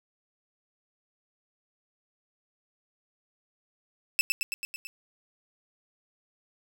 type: tone with echo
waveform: sawtooth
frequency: 2637 Hz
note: E7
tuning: in tune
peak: -17 dBFS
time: 4.19-4.21 s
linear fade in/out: 0 ms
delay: 110 ms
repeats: 6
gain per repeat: -3 dB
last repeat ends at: 4.87 s
effects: none